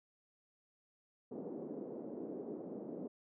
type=band-pass noise; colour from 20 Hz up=white; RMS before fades=-45 dBFS; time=1.31-3.08 s; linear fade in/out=10 ms; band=210 to 450 Hz; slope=24 dB/octave; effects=none